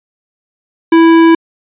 sine tone with hard clipping, 329.6 Hz, E4, in tune, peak -5 dBFS, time 0.92-1.35 s, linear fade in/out 5 ms, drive 14 dB, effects resampled to 8000 Hz

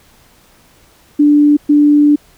sine tone bursts at uneven times, 293.7 Hz, D4, in tune, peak -5 dBFS, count 2, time 1.19-1.57 / 1.69-2.16 s, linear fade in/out 10 ms, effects pink hiss -48 dBFS RMS until 2.37 s

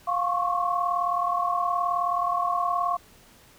sine tone cluster, 703 / 1077 / 1116 Hz, F5 / C6 / C#6, +11 / +50 / +11 cents, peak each -27 dBFS, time 0.07-2.97 s, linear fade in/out 10 ms, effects pink hiss -54 dBFS RMS until 3.58 s

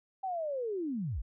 sine linear sweep, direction down, 783 to 36.24 Hz, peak -32 dBFS, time 0.23-1.22 s, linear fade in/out 10 ms, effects none

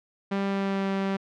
sawtooth tone with pitch glide, 197.2 to 194.6 Hz, G3 to G3, +11 to -12 cents, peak -21 dBFS, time 0.31-1.17 s, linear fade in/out 10 ms, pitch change -23 cents, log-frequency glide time 0.43-0.89 s, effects low-pass 3000 Hz 12 dB/octave

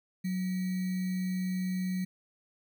sine tone with sample-and-hold, 184.5 Hz, F#3, 5 cents flat, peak -29 dBFS, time 0.24-2.05 s, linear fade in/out 10 ms, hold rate 2100 Hz, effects none

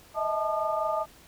sine tone cluster, 623 / 648 / 875 / 1213 Hz, D#5 / E5 / A5 / D#6, +2 / -30 / -10 / -44 cents, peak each -31 dBFS, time 0.14-1.06 s, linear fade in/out 50 ms, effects pink hiss -54 dBFS RMS until 1.27 s

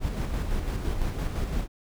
brown noise with tremolo, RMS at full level -27 dBFS, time 0-1.68 s, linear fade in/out 50 ms, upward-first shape square, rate 5.9 Hz, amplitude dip 35%, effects none

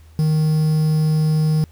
triangle tone with quantisation, 155.56 Hz, D#3, in tune, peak -12 dBFS, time 0.19-1.64 s, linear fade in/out 0 ms, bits 6, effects added 79 Hz sine -43 dBFS peak until 1.71 s + pink hiss -56 dBFS RMS until 1.71 s

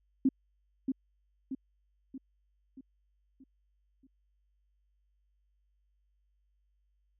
sine tone with echo, 265.2 Hz, C4, 23 cents sharp, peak -21 dBFS, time 0.25-0.29 s, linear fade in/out 5 ms, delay 630 ms, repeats 6, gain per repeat -6 dB, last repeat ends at 4.07 s, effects added 50 Hz sine -70 dBFS peak until 7.19 s

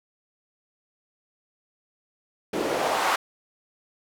white noise with band-pass filter sweep, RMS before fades -25 dBFS, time 2.53-3.16 s, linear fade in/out 5 ms, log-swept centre 330 to 1100 Hz, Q 1.8, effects none

